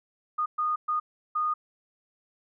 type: tone bursts at uneven times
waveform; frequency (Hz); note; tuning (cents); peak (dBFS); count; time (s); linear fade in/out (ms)
sine; 1230; D#6; -20; -24; 4; 0.38-0.46 / 0.58-0.76 / 0.88-1 / 1.35-1.54; 10
effects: none